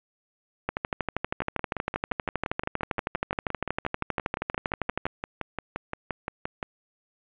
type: two click trains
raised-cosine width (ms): 0.5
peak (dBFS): -15 / -11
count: 31 / 56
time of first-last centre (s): 1.42-6.628 / 0.69-5.055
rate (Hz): 5.76 / 12.6
effects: resampled to 8000 Hz + 7-bit